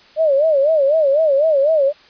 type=tone with vibrato; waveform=sine; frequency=592 Hz; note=D5; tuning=14 cents sharp; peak=-11 dBFS; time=0.16-1.93 s; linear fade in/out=50 ms; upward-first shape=sine; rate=4 Hz; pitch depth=160 cents each way; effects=white hiss -47 dBFS RMS until 2.09 s + resampled to 11025 Hz